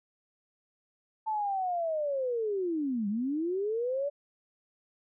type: linear two-way sweep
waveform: sine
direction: down then up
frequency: 886 to 196 to 583 Hz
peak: -28 dBFS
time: 1.26-4.1 s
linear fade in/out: 20 ms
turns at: 3.08 s
effects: none